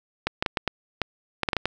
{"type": "clicks", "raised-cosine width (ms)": 0.3, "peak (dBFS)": -7, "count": 11, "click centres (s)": [0.27, 0.425, 0.462, 0.572, 0.677, 1.017, 1.433, 1.488, 1.532, 1.567, 1.656], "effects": []}